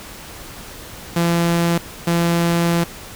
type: tone pair in turn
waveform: sawtooth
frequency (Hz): 170 / 170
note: F3 / F3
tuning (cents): -46 / -46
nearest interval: unison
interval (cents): 0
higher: neither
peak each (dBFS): -11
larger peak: neither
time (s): 1.16-1.78 / 2.07-2.84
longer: second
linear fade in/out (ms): 5
effects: pink hiss -36 dBFS RMS until 3.15 s